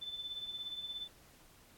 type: tone with tremolo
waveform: sine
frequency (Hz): 3520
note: A7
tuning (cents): 0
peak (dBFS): -37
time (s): 0.01-1.08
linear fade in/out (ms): 20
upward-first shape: triangle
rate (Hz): 17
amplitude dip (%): 70
effects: pink hiss -62 dBFS RMS until 1.77 s + AAC 64 kbps